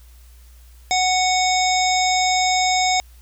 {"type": "harmonic tone", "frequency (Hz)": 740, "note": "F#5", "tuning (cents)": 0, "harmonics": [1, 3, 5, 7, 9, 10], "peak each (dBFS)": [-18, -23, -25, -26, -28, -28], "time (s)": [0.91, 3], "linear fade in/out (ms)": 0, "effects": ["added 60 Hz sine -43 dBFS peak until 3.21 s", "white hiss -55 dBFS RMS until 3.21 s"]}